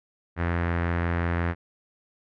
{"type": "tone with low-pass filter", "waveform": "sawtooth", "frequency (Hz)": 85.6, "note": "F2", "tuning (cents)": -34, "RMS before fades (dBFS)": -26, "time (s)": [0.36, 1.55], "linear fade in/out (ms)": 50, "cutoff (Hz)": 1800, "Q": 2.6, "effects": []}